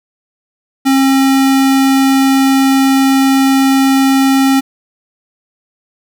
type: tone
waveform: square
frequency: 269.2 Hz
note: C4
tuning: 49 cents sharp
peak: -8 dBFS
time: 0.85-4.61 s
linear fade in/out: 20 ms
effects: none